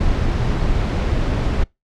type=noise; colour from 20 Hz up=brown; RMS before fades=-18 dBFS; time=0-1.64 s; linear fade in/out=10 ms; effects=noise-tail reverb RT60 0.2 s tail -24 dB re dry + low-pass 5000 Hz 12 dB/octave